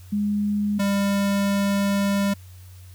sine / square tone pair in turn, 206.2 / 199.52 Hz, G#3 / G3, -12 / +31 cents, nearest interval minor second, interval 57 cents, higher first, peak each -20 dBFS, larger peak neither, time 0.12-0.79 / 0.79-2.34 s, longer second, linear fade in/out 10 ms, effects added 91 Hz sine -41 dBFS peak until 2.94 s + white hiss -54 dBFS RMS until 2.94 s

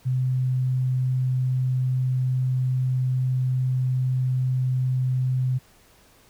sine tone, 128.4 Hz, C3, 32 cents flat, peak -20 dBFS, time 0.05-5.59 s, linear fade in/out 20 ms, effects pink hiss -56 dBFS RMS until 6.29 s

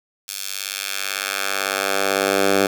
10% pulse tone with high-pass filter sweep, 98 Hz, G2, in tune, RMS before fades -22 dBFS, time 0.28-2.67 s, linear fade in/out 5 ms, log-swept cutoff 4900 to 300 Hz, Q 0.75, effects none

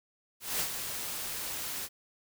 white noise with ADSR envelope, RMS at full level -30 dBFS, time 0.4-1.89 s, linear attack 200 ms, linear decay 76 ms, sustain -7 dB, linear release 51 ms, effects none

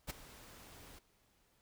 pink noise with ADSR envelope, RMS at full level -39 dBFS, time 0.07-0.99 s, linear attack 31 ms, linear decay 14 ms, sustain -17 dB, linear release 7 ms, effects pink hiss -73 dBFS RMS until 1.61 s

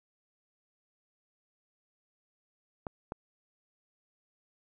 clicks, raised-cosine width 1 ms, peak -22 dBFS, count 2, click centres 2.868 / 3.121 s, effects none

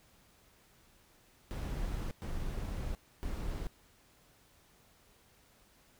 brown noise bursts at uneven times, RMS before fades -37 dBFS, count 3, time 1.51-2.11 / 2.22-2.95 / 3.23-3.67 s, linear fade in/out 0 ms, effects pink hiss -65 dBFS RMS until 5.99 s

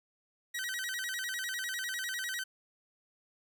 sawtooth tone with vibrato, 1713 Hz, A6, 47 cents flat, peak -31 dBFS, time 0.54-2.44 s, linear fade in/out 10 ms, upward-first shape square, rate 10 Hz, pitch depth 190 cents each way, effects none

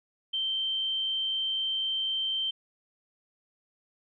sine tone, 3124 Hz, G7, 7 cents flat, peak -27 dBFS, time 0.33-2.51 s, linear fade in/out 10 ms, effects none

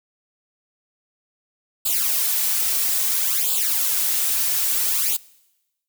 blue noise with flanger, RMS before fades -21 dBFS, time 1.85-5.17 s, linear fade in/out 10 ms, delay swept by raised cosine 0.25 to 4.55 ms, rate 0.6 Hz, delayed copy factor +0.9, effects noise-tail reverb RT60 1.0 s tail -23 dB re dry

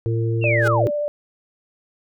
harmonic tone, 114 Hz, A#2, 38 cents flat, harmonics 1 / 3 / 4, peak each -19 / -27 / -28 dBFS, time 0.06-0.87 s, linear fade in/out 0 ms
sine linear sweep, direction down, 2822 to 162.6 Hz, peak -19 dBFS, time 0.41-0.91 s, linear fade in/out 50 ms
sine tone with vibrato, 589 Hz, D5, 5 cents sharp, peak -20 dBFS, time 0.44-1.08 s, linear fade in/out 0 ms, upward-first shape triangle, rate 14 Hz, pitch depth 14 cents each way
sawtooth tone with exponential growth, 415.3 Hz, G#4, in tune, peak -17 dBFS, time 0.57-0.68 s, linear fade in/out 5 ms, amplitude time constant 22 ms
effects none

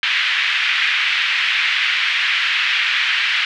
pink band-pass noise, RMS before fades -18 dBFS, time 0.03-3.45 s, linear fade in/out 2 ms, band 1800 to 3200 Hz, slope 24 dB/octave, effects none

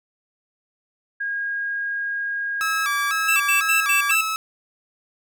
sine tone, 1631 Hz, G#6, 32 cents flat, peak -23 dBFS, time 1.2-4.15 s, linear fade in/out 10 ms
sawtooth tone with vibrato, 1225 Hz, D#6, 27 cents flat, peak -19 dBFS, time 2.61-4.36 s, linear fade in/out 0 ms, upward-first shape square, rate 2 Hz, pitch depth 100 cents each way
square tone bursts, 2658 Hz, E7, 14 cents sharp, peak -18 dBFS, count 5, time 3.28-4.212 s, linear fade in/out 5 ms, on 120 ms, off 83 ms
effects none

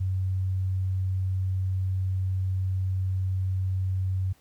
sine tone, 94 Hz, F#2, 28 cents sharp, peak -24 dBFS, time 0-4.33 s, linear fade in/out 10 ms, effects pink hiss -62 dBFS RMS until 4.4 s

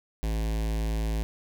square tone with notch filter, 54.4 Hz, A1, 19 cents flat, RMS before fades -28 dBFS, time 0.23-1.23 s, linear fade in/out 0 ms, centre 1300 Hz, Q 1.9, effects none

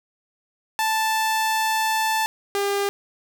sawtooth tone pair in turn, 880 / 401.2 Hz, A5 / G4, 0 / +40 cents, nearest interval octave + major second, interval 1360 cents, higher first, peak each -16 / -17 dBFS, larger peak first, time 0.79-2.26 / 2.55-2.89 s, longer first, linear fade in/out 0 ms, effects none

